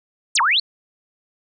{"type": "exponential two-way sweep", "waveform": "sine", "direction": "down then up", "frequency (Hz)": [9640, 880, 4578], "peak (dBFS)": -14, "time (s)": [0.35, 0.6], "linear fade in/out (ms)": 5, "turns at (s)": 0.41, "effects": []}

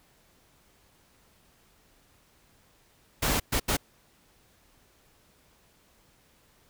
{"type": "noise bursts at uneven times", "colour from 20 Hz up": "pink", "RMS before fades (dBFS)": -26, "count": 3, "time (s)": [[3.22, 3.4], [3.52, 3.6], [3.68, 3.77]], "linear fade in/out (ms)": 10, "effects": ["pink hiss -63 dBFS RMS until 6.69 s"]}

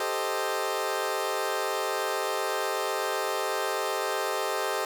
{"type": "chord", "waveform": "20% pulse", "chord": "A half-diminished seventh", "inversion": "third", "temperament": "equal", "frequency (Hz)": [392, 440, 523.3, 622.3], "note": ["G4", "A4", "C5", "Eb5"], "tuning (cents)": [0, 0, 0, 0], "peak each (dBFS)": -28, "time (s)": [0, 4.85], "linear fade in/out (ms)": 2, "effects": []}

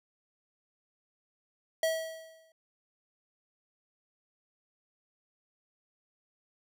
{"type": "tone with exponential decay", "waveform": "square", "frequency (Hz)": 646, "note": "E5", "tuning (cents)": -35, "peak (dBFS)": -25, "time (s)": [1.83, 2.52], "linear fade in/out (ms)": 2, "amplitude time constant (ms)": 150, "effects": []}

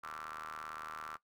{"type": "ring-modulated tone", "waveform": "sawtooth", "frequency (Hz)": 77.78, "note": "D#2", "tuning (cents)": 0, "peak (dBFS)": -36, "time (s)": [0.03, 1.17], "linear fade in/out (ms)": 10, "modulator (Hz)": 1260, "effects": ["noise-tail reverb RT60 0.1 s tail -17 dB re dry"]}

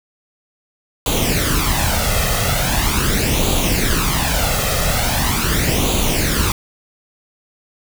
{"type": "noise with flanger", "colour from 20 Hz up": "pink", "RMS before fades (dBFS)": -17, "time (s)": [1.06, 6.52], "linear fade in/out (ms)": 2, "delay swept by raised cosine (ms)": [0.28, 1.58], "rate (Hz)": 0.41, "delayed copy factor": 0.65, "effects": []}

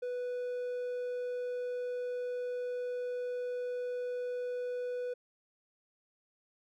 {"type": "tone", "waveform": "triangle", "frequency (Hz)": 493.9, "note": "B4", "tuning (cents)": 0, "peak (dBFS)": -32, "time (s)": [0.02, 5.14], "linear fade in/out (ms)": 10, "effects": []}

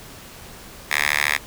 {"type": "tone with high-pass filter", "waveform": "5% pulse", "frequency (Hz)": 73.42, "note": "D2", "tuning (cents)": 0, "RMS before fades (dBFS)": -21, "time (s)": [0.9, 1.38], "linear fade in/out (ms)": 20, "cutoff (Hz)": 1700, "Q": 3.2, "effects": ["pink hiss -41 dBFS RMS until 1.46 s"]}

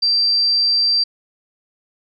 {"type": "tone", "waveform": "sine", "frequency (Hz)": 4699, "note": "D8", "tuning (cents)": 0, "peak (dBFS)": -13, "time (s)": [0.02, 1.04], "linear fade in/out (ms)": 10, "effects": []}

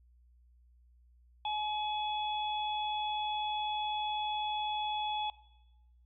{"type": "harmonic tone", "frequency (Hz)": 848, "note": "G#5", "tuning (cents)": 36, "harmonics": [1, 3, 4], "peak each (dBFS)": [-33, -45, -39], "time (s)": [1.45, 5.3], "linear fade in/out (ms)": 2, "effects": ["noise-tail reverb RT60 1.0 s tail -19 dB re dry", "added 60 Hz sine -60 dBFS peak until 6.05 s"]}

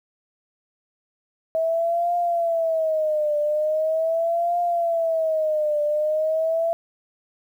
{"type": "tone with vibrato", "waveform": "sine", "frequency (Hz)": 644, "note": "E5", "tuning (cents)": -41, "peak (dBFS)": -19, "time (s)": [1.55, 6.73], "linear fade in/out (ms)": 0, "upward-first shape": "triangle", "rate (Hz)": 0.41, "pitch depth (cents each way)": 150, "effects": ["9-bit"]}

